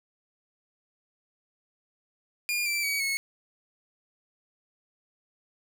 sawtooth tone with pitch steps, 2419 / 2341 / 2265 / 2191 Hz, D#7 / D7 / C#7 / C#7, -49 / -6 / +37 / -21 cents, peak -23 dBFS, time 2.49-3.17 s, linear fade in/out 0 ms, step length 170 ms, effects none

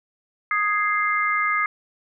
sine chord, Ab major, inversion second, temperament equal, 1244.5 / 1661.2 / 2093 Hz, Eb6 / Ab6 / C7, 0 / 0 / 0 cents, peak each -22 / -27 / -23 dBFS, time 0.51-1.66 s, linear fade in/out 2 ms, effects none

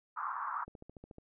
white band-pass noise, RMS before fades -38 dBFS, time 0.16-0.65 s, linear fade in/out 20 ms, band 960 to 1300 Hz, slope 48 dB/octave
click train, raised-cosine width 2 ms, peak -36 dBFS, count 8, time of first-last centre 0.68-1.184 s, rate 13.9 Hz
effects none

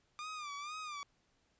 sawtooth tone with vibrato, 1198 Hz, D6, 34 cents sharp, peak -38 dBFS, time 0.19-1.03 s, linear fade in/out 0 ms, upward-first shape sine, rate 2.1 Hz, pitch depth 93 cents each way, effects pink hiss -75 dBFS RMS until 1.59 s + resampled to 16000 Hz

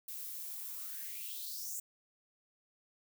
violet noise with high-pass filter sweep, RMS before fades -43 dBFS, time 0.08-1.8 s, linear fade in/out 5 ms, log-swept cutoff 300 to 7500 Hz, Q 5.4, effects none

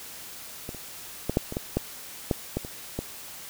clicks, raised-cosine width 2 ms, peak -21 / -27 / -12 / -7 / -20 / -14 / -10 / -9 / -13 / -23 / -15 dBFS, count 11, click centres 0.691 / 0.747 / 1.296 / 1.371 / 1.524 / 1.569 / 1.77 / 2.312 / 2.57 / 2.649 / 2.99 s, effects white hiss -42 dBFS RMS until 3.49 s

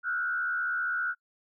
sine tone with frequency modulation, 1449 Hz, F#6, 37 cents flat, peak -27 dBFS, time 0.03-1.15 s, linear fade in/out 50 ms, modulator 75.2 Hz, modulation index 1, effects noise-tail reverb RT60 0.1 s tail -26 dB re dry

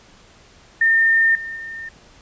sine tone with level steps, 1813 Hz, A#6, 49 cents flat, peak -12 / -27 / -29 dBFS, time 0.81-1.89 s, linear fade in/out 5 ms, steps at 1.35 / 1.56 s, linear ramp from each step 2 ms, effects pink hiss -49 dBFS RMS until 2.21 s + resampled to 16000 Hz

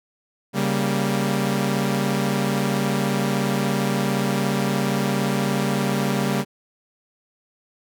sawtooth chord, G diminished, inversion second, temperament equal, 138.59 / 196 / 233.1 Hz, Db3 / G3 / Bb3, 0 / 0 / 0 cents, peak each -21 / -19 / -22 dBFS, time 0.53-6.45 s, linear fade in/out 50 ms, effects none

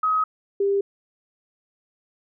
sine tone pair in turn, 1268 / 398 Hz, D#6 / G4, +32 / +26 cents, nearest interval octave + minor sixth, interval 2006 cents, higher first, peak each -18 dBFS, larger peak neither, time 0.03-0.24 / 0.6-0.81 s, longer neither, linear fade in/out 5 ms, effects none

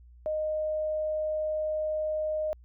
sine tone, 618 Hz, D#5, 12 cents flat, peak -27 dBFS, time 0.26-2.53 s, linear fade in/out 0 ms, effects added 60 Hz sine -50 dBFS peak until 2.64 s

